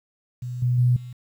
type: tone with level steps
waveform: sine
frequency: 123.47 Hz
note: B2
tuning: in tune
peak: -28 / -18 / -15 / -34 dBFS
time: 0.42-1.13 s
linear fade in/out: 5 ms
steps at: 0.62 / 0.78 / 0.96 s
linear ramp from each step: 5 ms
effects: 9-bit